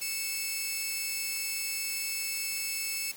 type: tone pair together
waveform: 10% pulse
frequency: 2195 / 2629 Hz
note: C#7 / E7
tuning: -18 / -5 cents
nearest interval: minor third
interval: 313 cents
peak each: -28 / -24 dBFS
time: 0.01-3.12 s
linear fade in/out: 10 ms
effects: white hiss -48 dBFS RMS until 3.16 s + high-pass 80 Hz 12 dB/octave